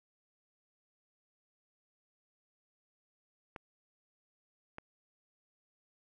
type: clicks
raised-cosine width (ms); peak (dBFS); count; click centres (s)
0.5; -28; 2; 3.562 / 4.784
effects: none